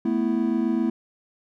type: chord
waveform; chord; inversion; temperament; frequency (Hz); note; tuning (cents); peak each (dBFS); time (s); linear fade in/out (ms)
triangle; A suspended second; none; just; 220 / 247.5 / 330; A3 / B3 / E4; 0 / +4 / +2; -23; 0.05-0.9; 5
effects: none